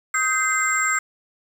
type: tone cluster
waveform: sine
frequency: 1265 / 1561 / 2069 / 7510 Hz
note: D#6 / G6 / C7 / A#8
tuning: +28 / -8 / -20 / +12 cents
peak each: -24 dBFS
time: 0.14-0.99 s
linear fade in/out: 5 ms
effects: 7-bit